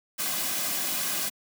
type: noise with comb filter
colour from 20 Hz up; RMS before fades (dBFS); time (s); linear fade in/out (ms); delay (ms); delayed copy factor
white; -29; 0.18-1.3; 20; 2.2; -0.55
effects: high-pass 150 Hz 12 dB/octave